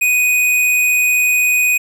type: tone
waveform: square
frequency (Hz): 2489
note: D#7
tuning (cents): 0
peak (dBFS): -12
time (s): 0.01-1.78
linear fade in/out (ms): 10
effects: none